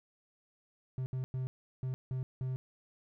triangle tone bursts at uneven times, 129.3 Hz, C3, 20 cents flat, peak -31 dBFS, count 6, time 0.98-1.06 / 1.13-1.24 / 1.34-1.47 / 1.83-1.94 / 2.11-2.23 / 2.41-2.56 s, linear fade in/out 0 ms, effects none

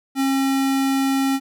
square tone, 270 Hz, C#4, 45 cents flat, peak -18 dBFS, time 0.15-1.4 s, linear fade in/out 50 ms, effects none

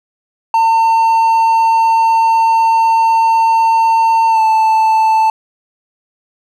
triangle tone with pitch glide, 904 to 882.3 Hz, A5 to A5, +47 to +5 cents, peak -6 dBFS, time 0.54-5.3 s, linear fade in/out 2 ms, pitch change -42 cents, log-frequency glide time 4.3-4.41 s, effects none

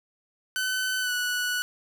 sawtooth tone with pitch glide, 1515 to 1475.3 Hz, F#6 to F#6, +40 to -5 cents, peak -22 dBFS, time 0.56-1.62 s, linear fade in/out 0 ms, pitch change -45 cents, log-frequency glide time 1-1.12 s, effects none

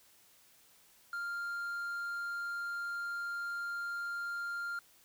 triangle tone, 1396.9 Hz, F6, in tune, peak -34 dBFS, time 1.13-4.79 s, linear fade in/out 2 ms, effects white hiss -64 dBFS RMS until 5.04 s

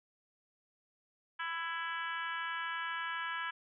harmonic tone with a mistuned harmonic, 332.1 Hz, E4, 13 cents sharp, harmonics 3 / 4 / 5 / 6 / 7 / 8 / 9 / 10, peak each -42 / -42 / -39 / -50 / -47 / -53 / -47 / -55 dBFS, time 1.39-3.51 s, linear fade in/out 10 ms, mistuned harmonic 7, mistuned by -20 cents, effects none

